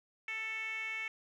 10% pulse tone with band-pass filter, 442 Hz, A4, 8 cents sharp, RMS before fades -39 dBFS, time 0.28-1.08 s, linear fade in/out 2 ms, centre 2300 Hz, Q 6.2, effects none

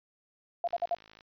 sine tone bursts, 690 Hz, F5, 21 cents flat, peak -26 dBFS, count 4, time 0.64-0.946 s, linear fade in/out 2 ms, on 36 ms, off 54 ms
click train, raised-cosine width 0.2 ms, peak -35 dBFS, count 30, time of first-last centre 0.67-1.208 s, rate 53.9 Hz
effects resampled to 11025 Hz

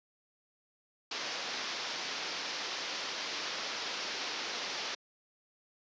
white low-pass noise, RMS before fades -38 dBFS, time 1.11-4.95 s, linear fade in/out 5 ms, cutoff 5700 Hz, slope 48 dB/octave, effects high-pass 300 Hz 12 dB/octave + resampled to 16000 Hz

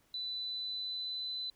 sine tone with pitch glide, 3987 to 4015 Hz, B7 to B7, +16 to +28 cents, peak -36 dBFS, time 0.14-1.5 s, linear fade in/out 2 ms, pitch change +12 cents, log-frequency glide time 0.26-1.33 s, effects pink hiss -70 dBFS RMS until 1.55 s

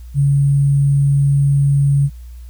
sine tone with sample-and-hold, 140.5 Hz, C#3, 24 cents sharp, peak -10 dBFS, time 0.14-2.1 s, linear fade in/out 50 ms, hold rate 8820 Hz, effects added 60 Hz sine -31 dBFS peak until 2.49 s + white hiss -54 dBFS RMS until 2.49 s

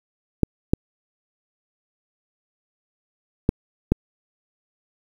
clicks, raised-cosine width 3 ms, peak -3 dBFS, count 4, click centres 0.433 / 0.735 / 3.491 / 3.92 s, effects 7-bit

